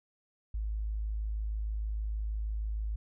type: tone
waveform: sine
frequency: 53.2 Hz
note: G#1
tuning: 42 cents sharp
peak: -31 dBFS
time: 0.54-2.96 s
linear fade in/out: 5 ms
effects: none